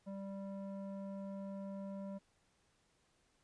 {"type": "tone with low-pass filter", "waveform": "square", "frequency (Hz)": 196, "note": "G3", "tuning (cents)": 0, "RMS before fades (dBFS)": -45, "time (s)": [0.06, 2.19], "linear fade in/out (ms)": 20, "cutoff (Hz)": 730, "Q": 1.7, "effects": ["pink hiss -75 dBFS RMS until 3.43 s", "resampled to 22050 Hz"]}